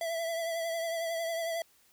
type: tone with vibrato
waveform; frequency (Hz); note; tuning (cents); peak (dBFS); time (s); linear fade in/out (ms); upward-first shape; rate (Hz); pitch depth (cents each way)
square; 664; E5; +12; -32; 0.01-1.62; 2; triangle; 11; 38
effects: white hiss -65 dBFS RMS until 1.92 s